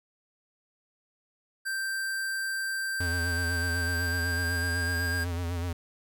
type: tone with pitch glide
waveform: square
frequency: 1568 to 1607.4 Hz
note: G6 to G6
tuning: 0 to +43 cents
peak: -30 dBFS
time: 1.65-5.25 s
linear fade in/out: 20 ms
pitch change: +43 cents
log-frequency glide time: 3.77-4.99 s
type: tone with vibrato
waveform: square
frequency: 86.5 Hz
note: F2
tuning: 16 cents flat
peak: -30 dBFS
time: 3-5.73 s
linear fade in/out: 5 ms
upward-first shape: sine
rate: 8 Hz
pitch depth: 57 cents each way
effects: none